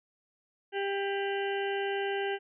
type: harmonic tone with a mistuned harmonic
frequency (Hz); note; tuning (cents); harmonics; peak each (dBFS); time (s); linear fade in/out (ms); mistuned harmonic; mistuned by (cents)
396.5; G4; +20; 1 / 2 / 4 / 5 / 6 / 7 / 8; -31 / -36 / -38 / -43 / -48 / -43 / -44; 0.72-2.39; 50; 8; -73
effects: none